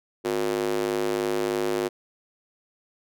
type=tone with high-pass filter; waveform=square; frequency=51.6 Hz; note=G#1; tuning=10 cents flat; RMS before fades=-26 dBFS; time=0.24-1.89 s; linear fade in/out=20 ms; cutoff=370 Hz; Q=3.2; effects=none